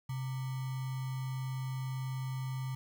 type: tone with sample-and-hold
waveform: sine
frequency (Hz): 130.81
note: C3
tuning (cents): 0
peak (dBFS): -34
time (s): 0.09-2.75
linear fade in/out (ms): 5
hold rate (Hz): 1050
effects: none